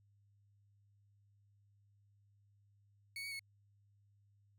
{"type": "tone with pitch steps", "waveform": "30% pulse", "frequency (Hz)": [2222, 2245, 2197], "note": ["C#7", "C#7", "C#7"], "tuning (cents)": [4, 21, -16], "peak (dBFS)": -40, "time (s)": [3.16, 3.394], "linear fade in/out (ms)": 2, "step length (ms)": 78, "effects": ["added 101 Hz sine -68 dBFS peak until 4.58 s"]}